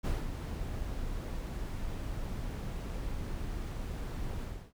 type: noise with ADSR envelope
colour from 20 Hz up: brown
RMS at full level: -30 dBFS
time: 0.03-4.73 s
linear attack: 28 ms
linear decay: 180 ms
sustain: -7 dB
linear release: 300 ms
effects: none